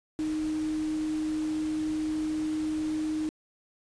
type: tone in noise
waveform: sine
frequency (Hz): 310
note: D#4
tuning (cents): -6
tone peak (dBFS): -27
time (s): 0.19-3.29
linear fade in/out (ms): 0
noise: pink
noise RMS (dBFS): -45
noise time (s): 0.19-3.29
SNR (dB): +15
effects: resampled to 22050 Hz